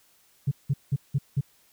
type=tone bursts; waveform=sine; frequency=138.4 Hz; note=C#3; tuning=2 cents flat; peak=-19 dBFS; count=5; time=0.47-1.41 s; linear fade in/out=10 ms; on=44 ms; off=180 ms; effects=tanh soft clip ceiling -16 dBFS + white hiss -62 dBFS RMS until 1.72 s